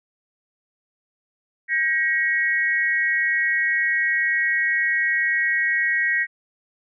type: tone with amplitude modulation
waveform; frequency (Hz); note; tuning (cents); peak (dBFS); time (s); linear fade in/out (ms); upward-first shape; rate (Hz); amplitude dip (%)
sine; 1899; A#6; +32; -14; 1.68-6.27; 50; sine; 297; 90
effects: none